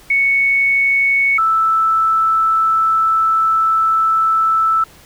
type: tone pair in turn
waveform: sine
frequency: 2217 / 1318.2 Hz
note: C#7 / E6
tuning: 0 / 0 cents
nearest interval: major sixth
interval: 900 cents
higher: first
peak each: -11 dBFS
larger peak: neither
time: 0.1-1.38 / 1.38-4.84 s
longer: second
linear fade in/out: 5 ms
effects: pink hiss -44 dBFS RMS until 5.05 s